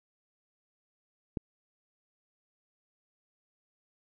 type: click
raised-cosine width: 3 ms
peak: -19 dBFS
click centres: 1.372 s
effects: none